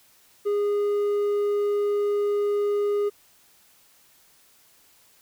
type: tone with hard clipping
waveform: sine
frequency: 410.5 Hz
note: G#4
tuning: 20 cents flat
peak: -22 dBFS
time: 0.45-3.1 s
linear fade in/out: 20 ms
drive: 3 dB
effects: white hiss -58 dBFS RMS until 5.21 s